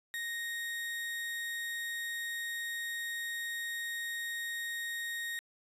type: tone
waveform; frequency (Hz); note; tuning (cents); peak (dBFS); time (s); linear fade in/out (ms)
35% pulse; 1864.7; A#6; 0; -34; 0.14-5.39; 0
effects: resampled to 32000 Hz